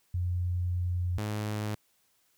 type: tone pair in turn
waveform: sine / sawtooth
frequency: 89 / 105.84 Hz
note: F2 / G#2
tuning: +33 / +33 cents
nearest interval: minor third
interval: 300 cents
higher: second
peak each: -27 dBFS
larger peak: neither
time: 0.14-1.18 / 1.18-1.75 s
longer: first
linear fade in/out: 5 ms
effects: white hiss -70 dBFS RMS until 2.37 s